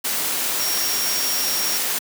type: tone in noise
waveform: sine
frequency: 5588 Hz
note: F8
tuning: in tune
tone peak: -24 dBFS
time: 0.59-1.78 s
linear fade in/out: 10 ms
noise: white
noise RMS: -23 dBFS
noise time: 0.04-1.99 s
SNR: -4 dB
effects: high-pass 200 Hz 12 dB/octave